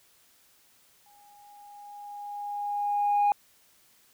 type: tone with exponential growth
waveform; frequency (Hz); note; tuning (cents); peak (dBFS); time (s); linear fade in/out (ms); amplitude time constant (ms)
sine; 820; G#5; -22; -17; 1.06-3.32; 1; 490
effects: tanh soft clip ceiling -18 dBFS + white hiss -62 dBFS RMS until 4.13 s